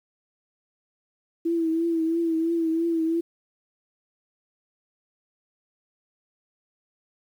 sine tone with vibrato, 329.6 Hz, E4, in tune, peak -21 dBFS, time 1.45-3.21 s, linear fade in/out 10 ms, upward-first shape triangle, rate 3 Hz, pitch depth 51 cents each way, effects 9-bit

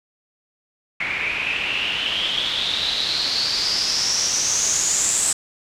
white noise with low-pass filter sweep, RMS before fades -22 dBFS, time 1-5.33 s, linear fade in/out 5 ms, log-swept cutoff 2200 to 7900 Hz, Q 8, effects none

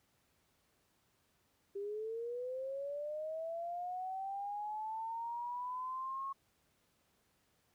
sine linear sweep, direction up, 393.9 to 1096 Hz, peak -38 dBFS, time 1.75-6.33 s, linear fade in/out 10 ms, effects pink hiss -75 dBFS RMS until 7.74 s + high-pass 60 Hz 12 dB/octave

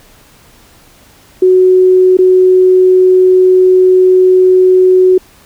sine tone with dropouts, 370 Hz, F#4, in tune, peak -3 dBFS, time 1.42-5.18 s, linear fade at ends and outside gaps 5 ms, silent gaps 2.171-2.187 s, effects pink hiss -43 dBFS RMS until 5.45 s

